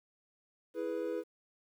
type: chord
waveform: triangle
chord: E major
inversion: none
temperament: equal with one note detuned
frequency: 329.6 / 418.7 / 493.9 Hz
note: E4 / G#4 / B4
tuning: 0 / +14 / 0 cents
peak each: -37 / -37 / -35 dBFS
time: 0.74-1.24 s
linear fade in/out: 50 ms
effects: 11-bit